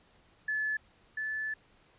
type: tone pair in turn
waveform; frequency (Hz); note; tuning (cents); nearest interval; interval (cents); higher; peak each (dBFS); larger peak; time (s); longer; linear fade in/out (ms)
sine; 1727 / 1740; A6 / A6; -33 / -20; unison; 13; second; -29 / -32; first; 0.48-0.77 / 1.17-1.54; second; 5
effects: pink hiss -64 dBFS RMS until 1.98 s + resampled to 8000 Hz